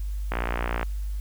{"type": "click train", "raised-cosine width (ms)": 0.5, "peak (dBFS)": -12, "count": 31, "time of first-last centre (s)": [0.32, 0.829], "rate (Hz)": 58.9, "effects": ["added 50 Hz sine -27 dBFS peak until 1.2 s", "white hiss -54 dBFS RMS until 1.2 s"]}